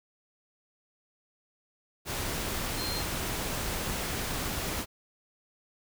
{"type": "tone in noise", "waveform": "sine", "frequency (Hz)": 4186, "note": "C8", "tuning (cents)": 0, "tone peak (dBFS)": -35, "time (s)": [2.76, 3.04], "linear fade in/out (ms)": 50, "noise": "pink", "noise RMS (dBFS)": -33, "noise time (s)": [2.05, 4.86], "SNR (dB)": -5, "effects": []}